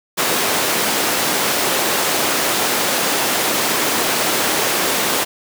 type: high-pass noise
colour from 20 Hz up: pink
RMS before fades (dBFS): -18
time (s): 0.17-5.25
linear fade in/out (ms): 20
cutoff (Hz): 310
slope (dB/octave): 12
effects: none